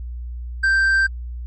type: tone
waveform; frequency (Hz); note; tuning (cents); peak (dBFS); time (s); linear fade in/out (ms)
triangle; 1568; G6; 0; -12; 0.63-1.07; 10
effects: added 60 Hz sine -27 dBFS peak until 1.46 s + MP3 32 kbps